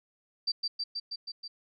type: tone with echo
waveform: sine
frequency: 4673 Hz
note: D8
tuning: 9 cents flat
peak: -26 dBFS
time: 0.47-0.52 s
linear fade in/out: 10 ms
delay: 160 ms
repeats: 6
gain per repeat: -2 dB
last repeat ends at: 1.48 s
effects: none